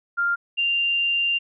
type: tone pair in turn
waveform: sine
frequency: 1396.9 / 2786 Hz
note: F6 / F7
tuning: 0 / -5 cents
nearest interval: octave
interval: 1195 cents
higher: second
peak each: -19 dBFS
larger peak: neither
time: 0.17-0.36 / 0.57-1.39 s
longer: second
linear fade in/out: 20 ms
effects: none